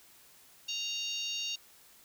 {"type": "harmonic tone with a mistuned harmonic", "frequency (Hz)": 932.3, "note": "A#5", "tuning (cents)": 0, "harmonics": [3, 4, 5, 6, 7], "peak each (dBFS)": [-37, -39, -41, -43, -44], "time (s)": [0.68, 1.56], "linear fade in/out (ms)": 10, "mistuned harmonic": 5, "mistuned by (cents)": -47, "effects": ["white hiss -59 dBFS RMS until 2.04 s"]}